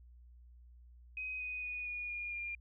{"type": "tone with pitch steps", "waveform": "sine", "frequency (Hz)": [2517, 2494, 2471, 2448, 2426, 2403], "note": ["D#7", "D#7", "D#7", "D#7", "D#7", "D7"], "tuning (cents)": [19, 3, -13, -29, -44, 39], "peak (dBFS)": -38, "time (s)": [1.17, 2.55], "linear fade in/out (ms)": 2, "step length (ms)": 230, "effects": ["added 60 Hz sine -55 dBFS peak until 2.6 s"]}